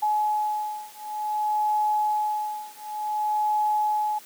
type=beating tone pair; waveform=sine; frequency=847 / 847.55 Hz; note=G#5 / G#5; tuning=+34 / +35 cents; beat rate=0.55 Hz; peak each=-26 dBFS; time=0.02-4.19 s; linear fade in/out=10 ms; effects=white hiss -48 dBFS RMS until 4.25 s + high-pass 200 Hz 12 dB/octave